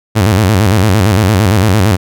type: tone with vibrato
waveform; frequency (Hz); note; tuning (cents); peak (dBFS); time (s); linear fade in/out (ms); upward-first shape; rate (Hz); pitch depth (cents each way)
sawtooth; 100.7; G2; +47; -3; 0.15-1.97; 20; square; 8.8; 150
effects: none